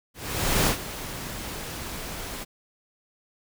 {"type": "noise with ADSR envelope", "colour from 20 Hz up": "pink", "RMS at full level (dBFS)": -21, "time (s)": [0.14, 2.45], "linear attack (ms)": 530, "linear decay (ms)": 96, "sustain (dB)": -14, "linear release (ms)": 23, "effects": []}